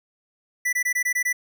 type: tone bursts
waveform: square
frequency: 1975.5 Hz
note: B6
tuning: in tune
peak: -21 dBFS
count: 7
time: 0.65-1.329 s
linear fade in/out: 10 ms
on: 79 ms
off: 21 ms
effects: none